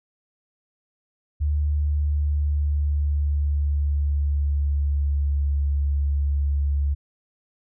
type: tone with pitch glide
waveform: sine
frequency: 74 to 71.03 Hz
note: D2 to C#2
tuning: +14 to +43 cents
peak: -19 dBFS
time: 1.4-6.95 s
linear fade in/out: 20 ms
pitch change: -71 cents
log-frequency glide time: 1.55-5.48 s
effects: none